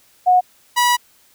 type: tone pair in turn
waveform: sine / sawtooth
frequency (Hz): 729 / 973.1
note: F#5 / B5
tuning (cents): -26 / -26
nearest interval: perfect fourth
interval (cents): 500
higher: second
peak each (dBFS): -9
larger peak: neither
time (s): 0.26-0.41 / 0.76-0.97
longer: second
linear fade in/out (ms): 20
effects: white hiss -54 dBFS RMS until 1.34 s